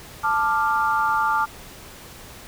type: chord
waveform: sine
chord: D minor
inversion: second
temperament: equal with one note detuned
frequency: 880 / 1183.5 / 1396.9 Hz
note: A5 / D6 / F6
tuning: 0 / +13 / 0 cents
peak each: -22 / -22 / -24 dBFS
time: 0.23-1.46 s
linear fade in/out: 20 ms
effects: pink hiss -42 dBFS RMS until 2.47 s